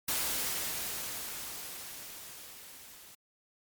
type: noise with level ramp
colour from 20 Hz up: white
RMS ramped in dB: -31 to -53 dBFS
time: 0.08-3.15 s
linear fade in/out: 5 ms
effects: MP3 96 kbps